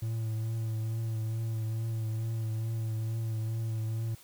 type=tone with vibrato; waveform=triangle; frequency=111.8 Hz; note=A2; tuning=28 cents sharp; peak=-28 dBFS; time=0.02-4.15 s; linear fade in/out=5 ms; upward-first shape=triangle; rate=2.3 Hz; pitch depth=30 cents each way; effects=white hiss -56 dBFS RMS until 4.23 s